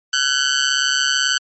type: tone with amplitude modulation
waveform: 15% pulse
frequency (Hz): 1511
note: F#6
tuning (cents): +36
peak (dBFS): -5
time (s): 0.13-1.38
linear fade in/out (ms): 5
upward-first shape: sine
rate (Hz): 138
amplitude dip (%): 85
effects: MP3 32 kbps